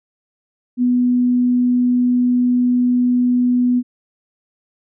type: tone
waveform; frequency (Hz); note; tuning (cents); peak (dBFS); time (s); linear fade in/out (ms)
sine; 246.9; B3; 0; -12; 0.77-3.83; 50
effects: none